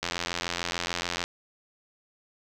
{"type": "click train", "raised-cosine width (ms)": 0.2, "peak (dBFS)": -11, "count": 106, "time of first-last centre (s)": [0.03, 1.24], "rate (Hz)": 86.8, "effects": []}